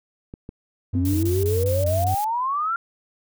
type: clicks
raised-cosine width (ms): 3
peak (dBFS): -23 / -22 / -22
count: 3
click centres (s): 0.339 / 0.491 / 1.134
type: tone with vibrato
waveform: triangle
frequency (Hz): 92.5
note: F#2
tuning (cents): 0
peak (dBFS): -19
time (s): 0.93-2.15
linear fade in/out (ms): 10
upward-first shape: square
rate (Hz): 7.1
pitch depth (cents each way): 51
type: exponential sweep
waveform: sine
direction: up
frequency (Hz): 252.9 to 1396.9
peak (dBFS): -21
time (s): 0.95-2.76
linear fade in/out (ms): 2
type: noise bursts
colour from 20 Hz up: blue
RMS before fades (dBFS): -34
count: 6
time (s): 1.05-2.245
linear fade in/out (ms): 2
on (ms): 180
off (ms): 23
effects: none